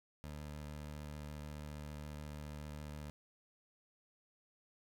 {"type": "tone with vibrato", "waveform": "20% pulse", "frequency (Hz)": 74.6, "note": "D2", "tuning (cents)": 28, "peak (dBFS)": -40, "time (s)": [0.24, 3.1], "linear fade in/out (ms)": 0, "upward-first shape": "sine", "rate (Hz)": 6.7, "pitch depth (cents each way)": 11, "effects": []}